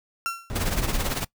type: tone with exponential decay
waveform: 35% pulse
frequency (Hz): 1361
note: F6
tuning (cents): -45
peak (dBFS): -20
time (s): 0.26-0.55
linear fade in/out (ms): 0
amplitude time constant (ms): 61
type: noise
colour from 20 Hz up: brown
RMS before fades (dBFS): -28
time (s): 0.5-1.12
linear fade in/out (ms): 0
type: noise with tremolo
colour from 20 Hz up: pink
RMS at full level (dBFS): -25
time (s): 0.55-1.25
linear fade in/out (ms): 10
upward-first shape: triangle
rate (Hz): 18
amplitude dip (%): 80
effects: noise-tail reverb RT60 0.1 s tail -21 dB re dry